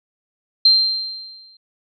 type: tone with exponential decay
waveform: sine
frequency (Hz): 4154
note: C8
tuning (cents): -13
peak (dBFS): -7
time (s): 0.65-1.57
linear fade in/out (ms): 5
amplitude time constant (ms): 200
effects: none